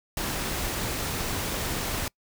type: noise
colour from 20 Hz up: pink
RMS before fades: -30 dBFS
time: 0.17-2.08 s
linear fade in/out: 2 ms
effects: noise-tail reverb RT60 0.1 s tail -26 dB re dry